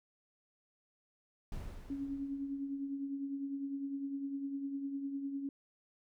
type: noise with exponential decay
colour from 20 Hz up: brown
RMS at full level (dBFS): -41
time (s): 1.52-3.09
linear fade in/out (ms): 2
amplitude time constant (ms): 340
type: tone with tremolo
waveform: sine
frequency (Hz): 277.2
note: C#4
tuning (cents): 0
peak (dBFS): -34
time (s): 1.9-5.49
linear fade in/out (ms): 2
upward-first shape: triangle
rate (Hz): 9.9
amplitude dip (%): 55
effects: none